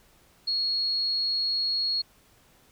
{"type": "tone", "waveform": "sine", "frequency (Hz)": 4316, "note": "C#8", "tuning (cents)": -47, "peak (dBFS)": -24, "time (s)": [0.47, 2.02], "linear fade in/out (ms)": 10, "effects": ["pink hiss -60 dBFS RMS until 2.71 s"]}